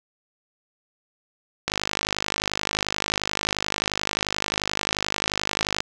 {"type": "click train", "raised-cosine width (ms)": 0.2, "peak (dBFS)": -5, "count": 213, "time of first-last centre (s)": [1.68, 5.805], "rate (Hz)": 51.4, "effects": []}